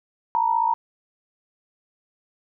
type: tone pair together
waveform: sine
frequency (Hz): 903 / 958.3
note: A5 / A#5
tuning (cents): +45 / +48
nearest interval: minor second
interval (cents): 103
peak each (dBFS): -21 / -21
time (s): 0.35-0.74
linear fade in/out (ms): 0
effects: none